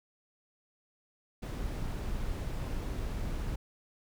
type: noise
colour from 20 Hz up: brown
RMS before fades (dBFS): -35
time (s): 1.42-3.56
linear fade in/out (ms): 10
effects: none